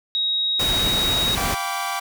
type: tone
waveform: sine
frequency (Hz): 3791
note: A#7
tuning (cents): +28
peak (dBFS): -19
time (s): 0.15-1.35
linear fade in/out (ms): 0
type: noise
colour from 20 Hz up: pink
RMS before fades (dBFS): -25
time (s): 0.59-1.55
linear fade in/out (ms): 10
type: chord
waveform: sawtooth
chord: G dominant seventh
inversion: third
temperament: equal with one note detuned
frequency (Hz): 698.5 / 784 / 987.8 / 1155.8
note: F5 / G5 / B5 / D6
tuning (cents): 0 / 0 / 0 / -28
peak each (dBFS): -28 / -24 / -29 / -24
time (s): 1.37-2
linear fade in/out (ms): 10
effects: none